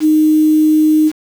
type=tone with quantisation; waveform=sine; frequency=309.1 Hz; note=D#4; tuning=11 cents flat; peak=-7 dBFS; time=0-1.12 s; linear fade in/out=50 ms; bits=5; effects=none